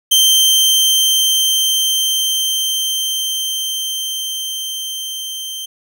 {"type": "tone with level ramp", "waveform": "sawtooth", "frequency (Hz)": 3131, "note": "G7", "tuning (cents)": -3, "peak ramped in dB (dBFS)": [-5, -21], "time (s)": [0.11, 5.66], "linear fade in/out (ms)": 10, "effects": []}